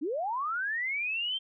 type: linear sweep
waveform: sine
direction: up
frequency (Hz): 260.3 to 3171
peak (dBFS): -29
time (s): 0.01-1.39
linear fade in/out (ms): 20
effects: none